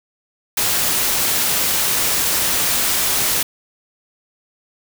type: noise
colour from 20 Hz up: white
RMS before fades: -18 dBFS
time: 0.57-3.43 s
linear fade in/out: 5 ms
effects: none